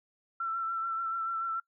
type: tone with vibrato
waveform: sine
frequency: 1344 Hz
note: E6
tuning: 33 cents sharp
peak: -30 dBFS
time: 0.4-1.6 s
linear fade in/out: 5 ms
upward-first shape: sine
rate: 6.9 Hz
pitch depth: 28 cents each way
effects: noise-tail reverb RT60 0.1 s tail -23 dB re dry